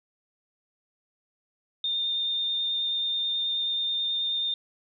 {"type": "tone with vibrato", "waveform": "sine", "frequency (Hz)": 3628, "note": "A#7", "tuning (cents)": -48, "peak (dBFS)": -25, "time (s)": [1.84, 4.54], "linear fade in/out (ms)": 2, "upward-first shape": "triangle", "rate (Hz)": 9.3, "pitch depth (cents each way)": 12, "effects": []}